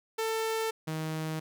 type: tone pair in turn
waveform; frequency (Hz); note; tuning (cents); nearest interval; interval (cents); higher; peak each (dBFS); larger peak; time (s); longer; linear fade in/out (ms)
sawtooth; 445.4 / 157.75; A4 / D#3; +21 / +24; octave + tritone; 1797; first; -25 / -28; first; 0.18-0.71 / 0.87-1.4; neither; 10
effects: none